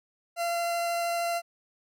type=tone with vibrato; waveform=40% pulse; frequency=685 Hz; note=F5; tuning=34 cents flat; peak=-26 dBFS; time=0.36-1.42 s; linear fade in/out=50 ms; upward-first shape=triangle; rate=13 Hz; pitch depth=8 cents each way; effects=none